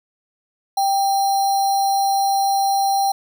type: tone with sample-and-hold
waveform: sine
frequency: 787 Hz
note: G5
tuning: 7 cents sharp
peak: -15 dBFS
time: 0.77-3.12 s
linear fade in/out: 5 ms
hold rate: 4900 Hz
effects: none